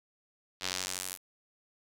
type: tone with band-pass filter sweep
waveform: square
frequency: 46.25 Hz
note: F#1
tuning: in tune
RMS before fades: -37 dBFS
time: 0.6-1.18 s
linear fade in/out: 50 ms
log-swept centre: 4200 to 12000 Hz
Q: 1.2
effects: none